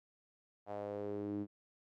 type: tone with band-pass filter sweep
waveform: sawtooth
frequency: 102.6 Hz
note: G#2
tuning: 21 cents flat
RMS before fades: -41 dBFS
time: 0.66-1.47 s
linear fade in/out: 50 ms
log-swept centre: 700 to 270 Hz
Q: 3.8
effects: none